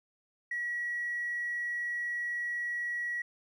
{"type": "tone with tanh clipping", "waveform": "triangle", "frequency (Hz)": 1922, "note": "B6", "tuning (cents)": -48, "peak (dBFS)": -31, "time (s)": [0.51, 3.22], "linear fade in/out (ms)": 5, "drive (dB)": 1, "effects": []}